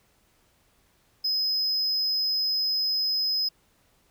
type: tone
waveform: triangle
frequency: 5070 Hz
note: D#8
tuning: 32 cents sharp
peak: -22 dBFS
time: 1.24-3.49 s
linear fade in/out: 10 ms
effects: pink hiss -65 dBFS RMS until 4.1 s